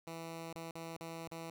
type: tone with dropouts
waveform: 10% pulse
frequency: 164.81 Hz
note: E3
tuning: in tune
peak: -35 dBFS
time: 0.07-1.5 s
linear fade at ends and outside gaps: 2 ms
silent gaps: 0.528-0.556 / 0.71-0.754 / 0.967-1.009 / 1.277-1.314 s
effects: none